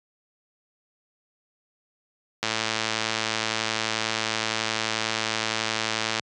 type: click train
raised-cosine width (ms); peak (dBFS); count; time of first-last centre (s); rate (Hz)
0.2; -7; 419; 2.43-6.196; 111
effects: high-pass 100 Hz 12 dB/octave + resampled to 24000 Hz